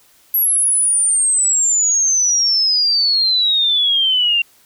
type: exponential sweep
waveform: sine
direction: down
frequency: 11700 to 2751 Hz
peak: -12 dBFS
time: 0.34-4.42 s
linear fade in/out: 5 ms
effects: white hiss -52 dBFS RMS until 4.65 s